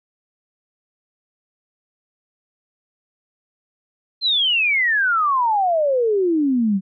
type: exponential sweep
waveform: sine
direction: down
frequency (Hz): 4186 to 185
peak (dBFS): -15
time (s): 4.21-6.81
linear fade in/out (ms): 50
effects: none